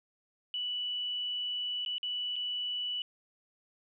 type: tone with dropouts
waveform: sine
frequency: 2960 Hz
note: F#7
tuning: in tune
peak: -32 dBFS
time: 0.54-3.02 s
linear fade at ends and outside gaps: 1 ms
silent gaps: 1.85-1.861 / 1.982-2.03 / 2.358-2.363 s
effects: none

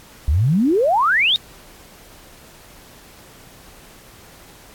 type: exponential sweep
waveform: sine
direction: up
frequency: 65.41 to 3827 Hz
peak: -13 dBFS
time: 0.28-1.36 s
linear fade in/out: 0 ms
effects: pink hiss -45 dBFS RMS until 4.74 s + AAC 64 kbps

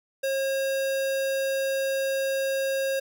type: tone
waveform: square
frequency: 540 Hz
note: C#5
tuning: 45 cents flat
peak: -25 dBFS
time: 0.23-3 s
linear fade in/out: 10 ms
effects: none

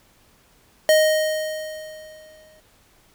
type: tone with exponential decay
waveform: square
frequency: 622.3 Hz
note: D#5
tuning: in tune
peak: -12 dBFS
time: 0.89-2.6 s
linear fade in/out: 1 ms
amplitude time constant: 370 ms
effects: pink hiss -57 dBFS RMS until 3.14 s

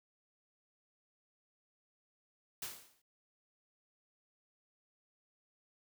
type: noise with exponential decay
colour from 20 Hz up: white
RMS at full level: -39 dBFS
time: 2.62-3.02 s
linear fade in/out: 5 ms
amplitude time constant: 86 ms
effects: none

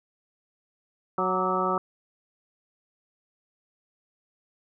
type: harmonic tone with a mistuned harmonic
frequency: 185 Hz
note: F#3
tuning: in tune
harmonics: 1 / 2 / 3 / 4 / 5 / 6 / 7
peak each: -33 / -30 / -32 / -32 / -32 / -29 / -29 dBFS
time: 1.18-1.78 s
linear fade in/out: 2 ms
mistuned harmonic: 6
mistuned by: +83 cents
effects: none

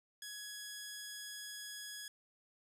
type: tone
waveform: 10% pulse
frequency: 1674 Hz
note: G#6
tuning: 13 cents sharp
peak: -36 dBFS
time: 0.22-2.08 s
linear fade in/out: 2 ms
effects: none

